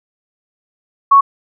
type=tone; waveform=sine; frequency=1108.7 Hz; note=C#6; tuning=in tune; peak=-4 dBFS; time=1.11-1.21 s; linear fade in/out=10 ms; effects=none